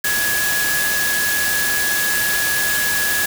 sine tone in noise, 1678 Hz, G#6, 17 cents sharp, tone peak -19 dBFS, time 0.04-3.26 s, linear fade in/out 5 ms, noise white, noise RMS -21 dBFS, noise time 0.04-3.26 s, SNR -1 dB, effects none

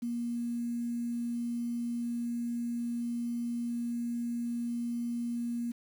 sine tone with quantisation, 237.1 Hz, A#3, 30 cents sharp, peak -31 dBFS, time 0.02-5.72 s, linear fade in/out 10 ms, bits 9, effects none

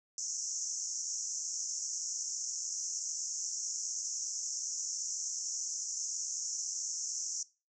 pink band-pass noise, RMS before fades -38 dBFS, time 0.18-7.43 s, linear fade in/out 2 ms, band 5600 to 7200 Hz, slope 96 dB/octave, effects noise-tail reverb RT60 0.3 s tail -20 dB re dry

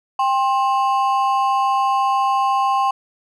triangle ring-modulated tone, 926 Hz, A#5, 12 cents flat, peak -10 dBFS, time 0.19-2.91 s, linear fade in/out 5 ms, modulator 133 Hz, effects none

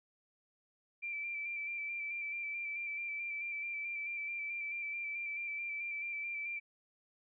sine tone with vibrato, 2347 Hz, D7, 2 cents flat, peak -37 dBFS, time 1.02-6.6 s, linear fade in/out 20 ms, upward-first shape square, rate 4.6 Hz, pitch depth 23 cents each way, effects none

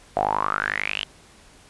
sawtooth tone with band-pass filter sweep, 51.1 Hz, G#1, 27 cents flat, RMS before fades -25 dBFS, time 0.16-1.05 s, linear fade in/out 10 ms, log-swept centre 680 to 3200 Hz, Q 8.5, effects pink hiss -51 dBFS RMS until 1.69 s + resampled to 24000 Hz

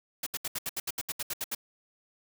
white noise bursts, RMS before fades -33 dBFS, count 13, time 0.23-1.549 s, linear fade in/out 5 ms, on 35 ms, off 72 ms, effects none

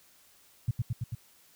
sine tone with echo, 117.3 Hz, A#2, 11 cents sharp, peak -23 dBFS, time 0.68-0.71 s, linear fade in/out 5 ms, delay 110 ms, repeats 4, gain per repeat -2 dB, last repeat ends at 1.15 s, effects white hiss -61 dBFS RMS until 1.55 s

